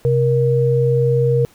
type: tone pair together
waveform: sine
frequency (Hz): 130.83 / 471.1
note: C3 / A#4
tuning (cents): 0 / +18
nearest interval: octave + minor seventh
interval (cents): 2218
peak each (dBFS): -15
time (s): 0.05-1.45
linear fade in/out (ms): 0
effects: pink hiss -51 dBFS RMS until 1.54 s